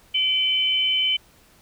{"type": "tone pair together", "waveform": "sine", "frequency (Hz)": [2329, 3042], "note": ["D7", "F#7"], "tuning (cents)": [-15, 47], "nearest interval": "perfect fourth", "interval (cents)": 462, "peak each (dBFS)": [-26, -19], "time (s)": [0.14, 1.17], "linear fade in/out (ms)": 10, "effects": ["pink hiss -55 dBFS RMS until 1.61 s"]}